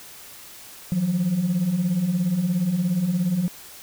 sine beating tone pair, 164.1 / 181.1 Hz, E3 / F#3, -8 / -37 cents, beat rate 17 Hz, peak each -25 / -19 dBFS, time 0.92-3.48 s, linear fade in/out 0 ms, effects tanh soft clip ceiling -16 dBFS + white hiss -43 dBFS RMS until 3.82 s

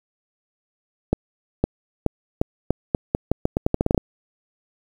accelerating click train, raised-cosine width 2 ms, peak -4 dBFS, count 17, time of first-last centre 1.13-3.978 s, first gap 510 ms, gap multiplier 0.83, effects 7-bit

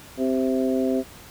harmonic tone with a mistuned harmonic, 130.4 Hz, C3, 5 cents flat, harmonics 2 / 3 / 4 / 5, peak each -22 / -26 / -28 / -30 dBFS, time 0.17-1.04 s, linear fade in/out 50 ms, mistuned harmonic 5, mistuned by +18 cents, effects pink hiss -45 dBFS RMS until 1.3 s

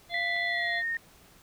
harmonic tone, 690 Hz, F5, 21 cents flat, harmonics 1 / 3 / 5 / 6, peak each -35 / -37 / -38 / -42 dBFS, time 0.09-0.83 s, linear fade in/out 50 ms
sine tone with pitch glide, 1975.5 to 1843.2 Hz, B6 to A#6, 0 to -20 cents, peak -28 dBFS, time 0.14-0.97 s, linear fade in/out 2 ms, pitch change -120 cents, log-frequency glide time 0.46-0.81 s
clicks, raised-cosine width 0.3 ms, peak -33 dBFS, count 2, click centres 0.364 / 0.947 s
effects pink hiss -57 dBFS RMS until 1.42 s

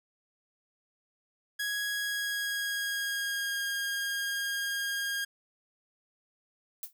sawtooth tone with pitch glide, 1661.2 to 1622.3 Hz, G#6 to G#6, 0 to -41 cents, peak -27 dBFS, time 1.59-5.25 s, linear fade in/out 10 ms, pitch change -41 cents, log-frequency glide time 1.85-3.67 s
violet noise with exponential decay, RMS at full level -33 dBFS, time 6.83-6.93 s, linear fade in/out 1 ms, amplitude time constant 21 ms
effects none

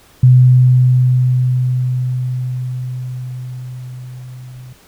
sine tone with level ramp, 126.5 Hz, B2, 42 cents sharp, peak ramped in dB -3 to -31 dBFS, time 0.23-4.73 s, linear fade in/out 5 ms, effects pink hiss -47 dBFS RMS until 4.87 s

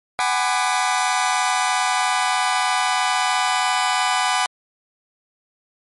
sawtooth chord, G# half-diminished seventh, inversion third, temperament just, 747.5 / 830.6 / 996.7 / 1196.1 Hz, F#5 / G#5 / B5 / D6, +17 / 0 / +16 / +31 cents, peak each -18 / -21 / -19 / -21 dBFS, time 0.19-4.46 s, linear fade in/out 0 ms, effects MP3 48 kbps

